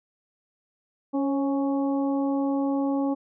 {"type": "harmonic tone with a mistuned harmonic", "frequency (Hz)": 277.6, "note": "C#4", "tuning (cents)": 3, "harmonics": [1, 2, 3, 4], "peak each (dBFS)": [-23, -31, -34, -40], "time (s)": [1.13, 3.15], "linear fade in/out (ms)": 20, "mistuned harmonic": 2, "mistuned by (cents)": -31, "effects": []}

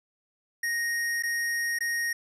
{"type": "tone with dropouts", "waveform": "square", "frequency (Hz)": 1868, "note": "A#6", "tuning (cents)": 3, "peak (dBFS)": -27, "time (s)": [0.63, 2.13], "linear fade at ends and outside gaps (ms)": 5, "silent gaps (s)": [[1.225, 1.234], [1.788, 1.806]], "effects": ["resampled to 32000 Hz"]}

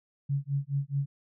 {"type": "tone with tremolo", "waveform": "sine", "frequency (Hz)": 140, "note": "C#3", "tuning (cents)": 18, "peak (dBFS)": -24, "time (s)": [0.29, 1.06], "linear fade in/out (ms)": 10, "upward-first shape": "sine", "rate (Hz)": 4.7, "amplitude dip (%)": 100, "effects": []}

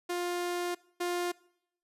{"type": "tone pair in turn", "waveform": "sawtooth", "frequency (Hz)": [352.3, 352.3], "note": ["F4", "F4"], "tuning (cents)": [15, 15], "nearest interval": "unison", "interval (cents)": 0, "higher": "neither", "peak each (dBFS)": [-27, -26], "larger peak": "second", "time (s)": [[0.09, 0.75], [1, 1.32]], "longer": "first", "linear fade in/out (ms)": 10, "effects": ["noise-tail reverb RT60 0.7 s tail -22 dB re dry", "resampled to 32000 Hz"]}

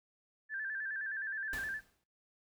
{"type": "tone with vibrato", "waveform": "sine", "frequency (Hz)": 1661.2, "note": "G#6", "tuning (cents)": 0, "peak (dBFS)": -36, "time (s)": [0.49, 1.81], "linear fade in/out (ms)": 50, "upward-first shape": "square", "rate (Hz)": 9.6, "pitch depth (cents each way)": 80}
{"type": "noise with exponential decay", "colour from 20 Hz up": "pink", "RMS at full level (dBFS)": -43, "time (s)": [1.53, 2.04], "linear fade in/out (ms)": 2, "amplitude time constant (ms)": 110}
{"effects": ["noise-tail reverb RT60 0.4 s tail -23 dB re dry"]}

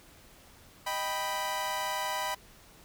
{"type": "chord", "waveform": "sawtooth", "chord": "Eb augmented", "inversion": "none", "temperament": "equal", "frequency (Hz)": [622.3, 784, 987.8], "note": ["Eb5", "G5", "B5"], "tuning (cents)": [0, 0, 0], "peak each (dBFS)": [-35, -33, -29], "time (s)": [0.86, 2.35], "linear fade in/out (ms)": 10, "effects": ["pink hiss -56 dBFS RMS until 2.84 s"]}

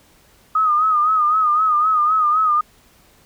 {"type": "tone with vibrato", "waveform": "sine", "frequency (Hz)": 1244.5, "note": "D#6", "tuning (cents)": 0, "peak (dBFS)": -13, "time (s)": [0.55, 2.61], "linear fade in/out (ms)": 5, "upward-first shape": "sine", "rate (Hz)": 3.9, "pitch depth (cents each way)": 69, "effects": ["pink hiss -53 dBFS RMS until 3.25 s"]}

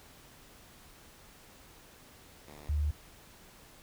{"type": "tone pair in turn", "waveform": ["5% pulse", "sine"], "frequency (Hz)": [74.3, 74.3], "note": ["D2", "D2"], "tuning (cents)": [21, 21], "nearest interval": "unison", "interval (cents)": 0, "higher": "neither", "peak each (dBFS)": [-39, -27], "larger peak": "second", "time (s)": [[2.47, 2.69], [2.69, 2.91]], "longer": "neither", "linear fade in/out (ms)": 5, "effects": ["pink hiss -56 dBFS RMS until 3.82 s"]}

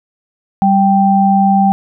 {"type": "tone pair together", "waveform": "sine", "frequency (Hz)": [195.84, 784], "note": ["G3", "G5"], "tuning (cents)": [-1, 0], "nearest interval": "2 octaves", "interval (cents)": 2401, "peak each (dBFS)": -10, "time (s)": [0.62, 1.72], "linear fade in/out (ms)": 0, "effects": []}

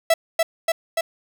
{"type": "tone with echo", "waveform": "45% pulse", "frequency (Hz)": 659.3, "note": "E5", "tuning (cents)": 0, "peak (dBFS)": -13, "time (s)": [0.1, 0.14], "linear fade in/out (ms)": 5, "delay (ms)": 290, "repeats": 3, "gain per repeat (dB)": -2, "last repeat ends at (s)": 1.01, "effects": []}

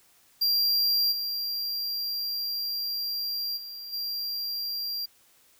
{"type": "tone with level steps", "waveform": "square", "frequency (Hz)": 4753, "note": "D8", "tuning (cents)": 20, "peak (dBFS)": [-22, -29, -38, -30], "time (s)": [0.41, 5.06], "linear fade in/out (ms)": 10, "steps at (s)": [1.11, 3.56, 3.92], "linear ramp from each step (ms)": 20, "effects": ["white hiss -61 dBFS RMS until 5.59 s"]}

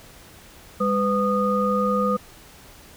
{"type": "tone cluster", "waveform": "sine", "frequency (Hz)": [202.6, 502, 1232], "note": ["G#3", "B4", "D#6"], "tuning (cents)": [-43, 28, -17], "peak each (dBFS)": -23, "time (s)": [0.8, 2.17], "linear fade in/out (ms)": 10, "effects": ["pink hiss -47 dBFS RMS until 2.96 s"]}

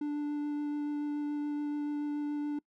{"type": "tone with vibrato", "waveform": "triangle", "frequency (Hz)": 293.9, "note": "D4", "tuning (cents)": 1, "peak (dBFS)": -29, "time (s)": [0.01, 2.59], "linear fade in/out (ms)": 5, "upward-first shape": "sine", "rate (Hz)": 7, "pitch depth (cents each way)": 8, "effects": ["noise-tail reverb RT60 0.1 s tail -24 dB re dry"]}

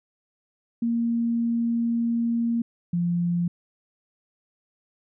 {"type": "tone pair in turn", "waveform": "sine", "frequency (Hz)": [233.1, 173.27], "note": ["A#3", "F3"], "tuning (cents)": [0, -13], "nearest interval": "perfect fourth", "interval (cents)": 513, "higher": "first", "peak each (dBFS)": -21, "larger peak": "neither", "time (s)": [[0.82, 2.62], [2.93, 3.48]], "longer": "first", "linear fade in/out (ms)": 5, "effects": []}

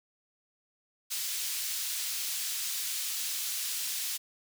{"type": "high-pass noise", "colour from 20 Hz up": "pink", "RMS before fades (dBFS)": -34, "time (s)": [1.1, 4.18], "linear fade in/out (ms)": 20, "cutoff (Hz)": 3800, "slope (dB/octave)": 12, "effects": []}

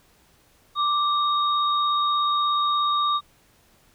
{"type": "tone pair together", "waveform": "sine", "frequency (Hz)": [1174.7, 3729], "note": ["D6", "A#7"], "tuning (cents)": [0, 0], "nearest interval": "octave + minor sixth", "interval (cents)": 2000, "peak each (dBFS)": [-20, -27], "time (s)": [0.75, 3.21], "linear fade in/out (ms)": 50, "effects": ["pink hiss -59 dBFS RMS until 3.94 s"]}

